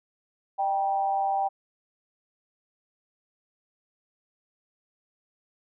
sine tone with amplitude modulation, 784 Hz, G5, in tune, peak -20 dBFS, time 0.58-1.49 s, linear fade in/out 20 ms, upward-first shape sine, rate 176 Hz, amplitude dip 65%, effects none

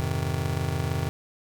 square chord, F minor seventh, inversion none, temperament just, 87.31 / 104.77 / 130.96 / 157.15 Hz, F2 / Ab2 / C3 / Eb3, 0 / +16 / +2 / +18 cents, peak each -31 / -34 / -31 / -32 dBFS, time 0-1.09 s, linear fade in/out 0 ms, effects none

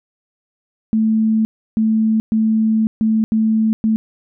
sine tone bursts at uneven times, 220 Hz, A3, in tune, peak -12 dBFS, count 6, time 0.93-1.45 / 1.77-2.2 / 2.32-2.87 / 3.01-3.24 / 3.32-3.73 / 3.84-3.96 s, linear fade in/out 0 ms, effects none

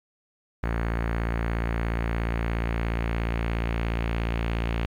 sawtooth tone with low-pass filter sweep, 57 Hz, A#1, 38 cents flat, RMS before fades -27 dBFS, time 0.63-4.86 s, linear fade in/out 5 ms, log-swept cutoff 1800 to 2700 Hz, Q 2.1, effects 9-bit

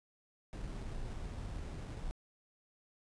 brown noise with sample-and-hold, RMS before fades -42 dBFS, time 0.53-2.11 s, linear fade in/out 0 ms, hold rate 4410 Hz, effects resampled to 22050 Hz

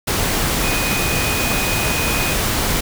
sine tone in noise, 2489 Hz, D#7, in tune, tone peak -24 dBFS, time 0.63-2.34 s, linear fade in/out 10 ms, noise pink, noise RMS -19 dBFS, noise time 0.07-2.81 s, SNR -8 dB, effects none

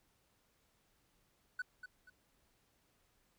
triangle tone with echo, 1492 Hz, F#6, 14 cents sharp, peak -34 dBFS, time 1.59-1.62 s, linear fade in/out 5 ms, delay 240 ms, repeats 2, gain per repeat -10 dB, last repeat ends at 2.1 s, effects tanh soft clip ceiling -30 dBFS + pink hiss -75 dBFS RMS until 3.38 s

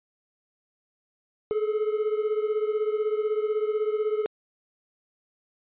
triangle beating tone pair, 423.9 / 439.9 Hz, G#4 / A4, +35 / 0 cents, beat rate 16 Hz, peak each -23 / -27 dBFS, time 1.51-4.26 s, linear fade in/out 0 ms, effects resampled to 8000 Hz

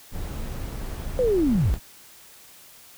brown noise, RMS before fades -31 dBFS, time 0.11-1.8 s, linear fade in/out 50 ms
sine linear sweep, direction down, 523.3 to 39.81 Hz, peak -18 dBFS, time 1.19-1.74 s, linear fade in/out 0 ms
effects white hiss -49 dBFS RMS until 2.97 s

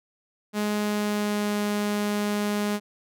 sawtooth tone with pitch glide, 209.1 to 207.1 Hz, G#3 to G#3, +12 to -5 cents, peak -20 dBFS, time 0.53-2.8 s, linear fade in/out 50 ms, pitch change -17 cents, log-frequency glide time 0.72-1.61 s, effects none

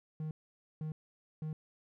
triangle tone bursts, 155.56 Hz, D#3, in tune, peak -34 dBFS, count 3, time 0.2-1.53 s, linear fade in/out 2 ms, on 110 ms, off 500 ms, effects none

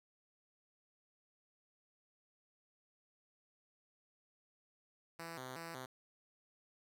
5% pulse tone with vibrato, 146.5 Hz, D3, 4 cents flat, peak -34 dBFS, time 5.19-5.86 s, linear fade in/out 5 ms, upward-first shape square, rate 2.7 Hz, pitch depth 220 cents each way, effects none

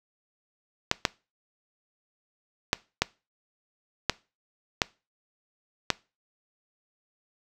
clicks, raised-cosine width 0.2 ms, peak -3 dBFS, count 7, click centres 0.914 / 1.052 / 2.731 / 3.02 / 4.097 / 4.818 / 5.903 s, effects noise-tail reverb RT60 0.3 s tail -22 dB re dry

